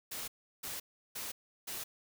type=noise bursts; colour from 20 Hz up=white; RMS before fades=-41 dBFS; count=4; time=0.11-1.84 s; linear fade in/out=10 ms; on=170 ms; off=350 ms; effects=none